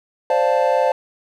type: chord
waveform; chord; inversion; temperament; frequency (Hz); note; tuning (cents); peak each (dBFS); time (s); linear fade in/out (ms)
triangle; D minor seventh; third; equal; 523.3 / 587.3 / 698.5 / 880; C5 / D5 / F5 / A5; 0 / 0 / 0 / 0; -16 / -18 / -20 / -19; 0.3-0.92; 2
effects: none